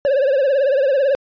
triangle tone with vibrato, 546 Hz, C#5, 26 cents flat, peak -11 dBFS, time 0.05-1.15 s, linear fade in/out 0 ms, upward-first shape triangle, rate 18 Hz, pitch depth 130 cents each way, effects resampled to 11025 Hz

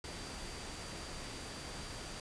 sine tone in noise, 4699 Hz, D8, in tune, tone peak -54 dBFS, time 0.04-2.2 s, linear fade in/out 2 ms, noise pink, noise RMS -45 dBFS, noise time 0.04-2.2 s, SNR -12 dB, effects resampled to 22050 Hz

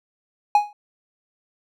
triangle tone with exponential decay, 830.6 Hz, G#5, in tune, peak -7 dBFS, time 0.55-0.73 s, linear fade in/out 2 ms, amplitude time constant 39 ms, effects none

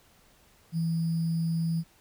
sine tone with sample-and-hold, 164.81 Hz, E3, in tune, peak -25 dBFS, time 0.72-1.84 s, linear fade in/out 50 ms, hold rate 4900 Hz, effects pink hiss -61 dBFS RMS until 2 s

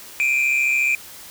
triangle tone pair together, 2369 / 2503 Hz, D7 / D#7, +14 / +10 cents, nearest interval minor second, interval 96 cents, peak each -15 / -18 dBFS, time 0.2-0.95 s, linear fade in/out 0 ms, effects tanh soft clip ceiling -12 dBFS + white hiss -40 dBFS RMS until 1.3 s

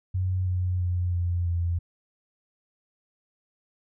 sine tone with pitch steps, 92.5 / 90.81 / 89.14 / 87.51 / 85.91 Hz, F#2 / F#2 / F2 / F2 / F2, 0 / -32 / +36 / +4 / -28 cents, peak -23 dBFS, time 0.14-1.79 s, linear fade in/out 10 ms, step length 330 ms, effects none

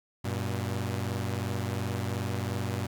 sawtooth tone pair together, 96.2 / 119 Hz, G2 / A#2, -32 / +36 cents, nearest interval major third, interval 368 cents, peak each -28 / -29 dBFS, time 0.24-2.87 s, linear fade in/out 10 ms, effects 10-bit

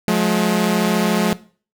sawtooth tone pair together, 178.8 / 212.6 Hz, F3 / G#3, +41 / +41 cents, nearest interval minor third, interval 300 cents, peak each -14 / -13 dBFS, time 0.08-1.33 s, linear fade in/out 0 ms, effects noise-tail reverb RT60 0.4 s tail -18 dB re dry

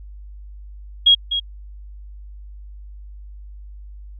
sine tone with echo, 3290 Hz, G#7, 17 cents flat, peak -8 dBFS, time 1.06-1.15 s, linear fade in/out 10 ms, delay 250 ms, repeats 1, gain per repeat -10 dB, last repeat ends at 1.4 s, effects added 50 Hz sine -35 dBFS peak until 4.19 s

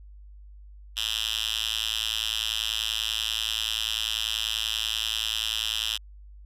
5% pulse tone with high-pass filter, 110.3 Hz, A2, 5 cents sharp, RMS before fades -29 dBFS, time 0.96-5.98 s, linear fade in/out 20 ms, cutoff 3100 Hz, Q 3.4, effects added 50 Hz sine -44 dBFS peak until 6.45 s + resampled to 32000 Hz

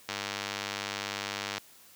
click train, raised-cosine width 0.2 ms, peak -15 dBFS, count 150, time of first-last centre 0.09-1.58 s, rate 100 Hz, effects white hiss -56 dBFS RMS until 1.95 s + high-pass 80 Hz 12 dB/octave

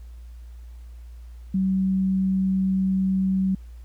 sine tone, 190 Hz, F#3, 46 cents sharp, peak -19 dBFS, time 1.54-3.55 s, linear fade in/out 5 ms, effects added 59 Hz sine -38 dBFS peak until 3.84 s + pink hiss -62 dBFS RMS until 3.84 s

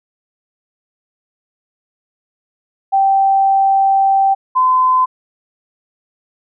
sine tone pair in turn, 780 / 1022.9 Hz, G5 / C6, -9 / -39 cents, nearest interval perfect fourth, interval 470 cents, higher second, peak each -9 dBFS, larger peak neither, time 2.92-4.35 / 4.55-5.06 s, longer first, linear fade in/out 20 ms, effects none

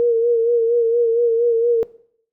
sine tone with vibrato, 466.2 Hz, A#4, in tune, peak -13 dBFS, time 0-1.83 s, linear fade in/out 0 ms, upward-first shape sine, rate 4.3 Hz, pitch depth 47 cents each way, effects noise-tail reverb RT60 0.6 s tail -19 dB re dry

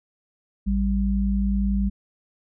sine tone pair together, 55.34 / 197.1 Hz, A1 / G3, +11 / +10 cents, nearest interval octave + minor seventh, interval 2199 cents, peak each -22 dBFS, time 0.66-1.9 s, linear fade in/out 20 ms, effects none

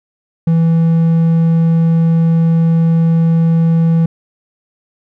triangle tone, 164.81 Hz, E3, in tune, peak -6 dBFS, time 0.47-4.06 s, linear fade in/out 5 ms, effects none

